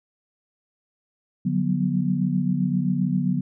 sine tone cluster, 146.5 / 182.8 / 190.4 / 244.1 Hz, D3 / F#3 / F#3 / B3, -4 / -21 / +50 / -20 cents, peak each -26 / -23 / -29 / -26 dBFS, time 1.45-3.41 s, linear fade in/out 10 ms, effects none

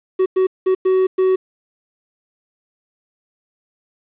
triangle tone bursts at uneven times, 375.4 Hz, F#4, 25 cents sharp, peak -10 dBFS, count 5, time 0.19-0.26 / 0.36-0.47 / 0.66-0.75 / 0.85-1.07 / 1.18-1.36 s, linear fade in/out 10 ms, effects resampled to 8000 Hz + 8-bit

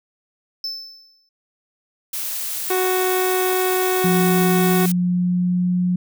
triangle tone with exponential decay, 5274 Hz, E8, in tune, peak -21 dBFS, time 0.64-1.29 s, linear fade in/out 2 ms, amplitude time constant 140 ms
blue noise, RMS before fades -26 dBFS, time 2.13-4.92 s, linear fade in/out 5 ms
harmonic tone, 370.3 Hz, F#4, 1 cent sharp, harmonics 1 / 2 / 3 / 4 / 5 / 6 / 7 / 9 / 10, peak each -19 / -25 / -29 / -31 / -33 / -35 / -36 / -38 / -39 dBFS, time 2.7-4.86 s, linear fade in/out 5 ms
sine tone with pitch glide, 177.3 to 179.57 Hz, F3 to F3, +26 to +48 cents, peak -16 dBFS, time 4.04-5.96 s, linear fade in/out 5 ms, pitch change +22 cents, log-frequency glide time 4.37-5.78 s
effects none

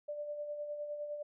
sine tone with tremolo, 590 Hz, D5, 8 cents sharp, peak -36 dBFS, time 0.08-1.23 s, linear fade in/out 10 ms, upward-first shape sine, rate 9.8 Hz, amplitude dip 45%, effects none

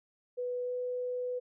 sine tone with pitch glide, 493.9 to 497 Hz, B4 to B4, 0 to +11 cents, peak -32 dBFS, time 0.37-1.4 s, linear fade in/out 20 ms, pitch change +11 cents, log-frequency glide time 0.64-0.72 s, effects none

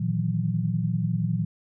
sine tone cluster, 116.2 / 151.4 / 161.9 / 181.9 Hz, A#2 / D#3 / E3 / F#3, -5 / -47 / -31 / -29 cents, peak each -27 / -34 / -27 / -28 dBFS, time 0-1.45 s, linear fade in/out 10 ms, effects none

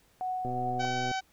sine tone with tremolo, 740 Hz, F#5, in tune, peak -29 dBFS, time 0.21-0.85 s, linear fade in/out 0 ms, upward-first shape triangle, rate 2.7 Hz, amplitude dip 35%
click train, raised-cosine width 2 ms, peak -25 dBFS, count 84, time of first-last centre 0.45-1.114 s, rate 125 Hz
harmonic tone, 762 Hz, G5, 49 cents flat, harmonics 1 / 2 / 3 / 4 / 5 / 6 / 7 / 8 / 9, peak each -31 / -37 / -41 / -43 / -45 / -47 / -48 / -49 / -50 dBFS, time 0.79-1.21 s, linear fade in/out 20 ms
effects pink hiss -65 dBFS RMS until 1.32 s

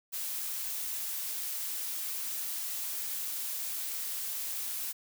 blue noise, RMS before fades -36 dBFS, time 0.12-4.93 s, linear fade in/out 20 ms, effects none

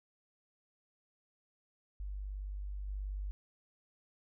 sine tone with level steps, 49.29 Hz, G1, 10 cents sharp, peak -38 / -36 dBFS, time 2-3.31 s, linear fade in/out 0 ms, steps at 2.88 s, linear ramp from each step 5 ms, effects none

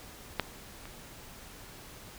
clicks, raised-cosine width 0.3 ms, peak -11 / -29 dBFS, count 2, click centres 0.397 / 0.855 s, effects pink hiss -49 dBFS RMS until 2.18 s

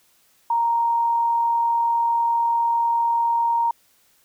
sine tone with amplitude modulation, 932.3 Hz, A#5, in tune, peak -16 dBFS, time 0.5-3.71 s, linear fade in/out 5 ms, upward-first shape sine, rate 40 Hz, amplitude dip 25%, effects white hiss -60 dBFS RMS until 4.24 s

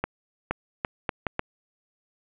accelerating click train, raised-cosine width 0.5 ms, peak -10 dBFS, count 6, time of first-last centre 0.04-1.394 s, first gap 470 ms, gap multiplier 0.72, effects resampled to 8000 Hz + 7-bit

